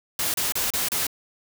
white noise bursts, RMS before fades -25 dBFS, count 5, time 0.19-1.068 s, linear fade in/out 2 ms, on 150 ms, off 32 ms, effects none

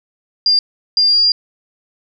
sine tone bursts at uneven times, 4799 Hz, D8, 37 cents sharp, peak -9 dBFS, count 2, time 0.46-0.59 / 0.97-1.32 s, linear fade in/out 2 ms, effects none

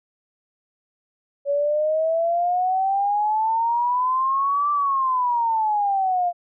sine exponential two-way sweep, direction up then down, 561 to 1174.7 to 693 Hz, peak -18 dBFS, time 1.45-6.33 s, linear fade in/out 50 ms, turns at 4.71 s, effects none

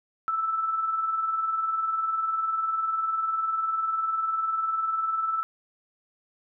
sine tone with tremolo, 1318.5 Hz, E6, in tune, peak -22 dBFS, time 0.28-5.43 s, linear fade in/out 0 ms, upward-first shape sine, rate 20 Hz, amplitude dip 50%, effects none

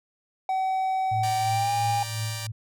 triangle tone with pitch glide, 759 to 808.8 Hz, F#5 to G#5, +44 to -46 cents, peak -21 dBFS, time 0.49-2.03 s, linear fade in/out 2 ms, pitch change +110 cents, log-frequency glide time 1.37-1.73 s
sine tone with tremolo, 110 Hz, A2, in tune, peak -26 dBFS, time 1.11-2.52 s, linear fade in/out 10 ms, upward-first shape triangle, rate 2.9 Hz, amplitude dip 70%
5% pulse chord, G minor, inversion second, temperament just, 588 / 784 / 940.8 Hz, D5 / G5 / Bb5, +2 / 0 / +16 cents, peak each -27 / -28 / -27 dBFS, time 1.23-2.47 s, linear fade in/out 5 ms
effects none

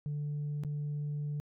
sine tone with dropouts, 147.1 Hz, D3, 3 cents sharp, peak -31 dBFS, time 0.06-1.4 s, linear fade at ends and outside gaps 0 ms, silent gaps 0.636-0.648 s, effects tanh soft clip ceiling -31 dBFS

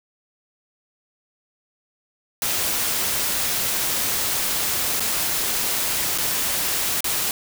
white noise with dropouts, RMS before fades -23 dBFS, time 2.42-7.31 s, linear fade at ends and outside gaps 1 ms, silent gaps 4.997-5.004 / 6.178-6.183 / 7.006-7.043 s, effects none

